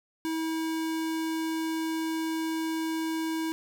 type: tone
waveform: square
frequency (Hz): 322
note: E4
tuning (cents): -41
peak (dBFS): -29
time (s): 0.25-3.52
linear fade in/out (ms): 0
effects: none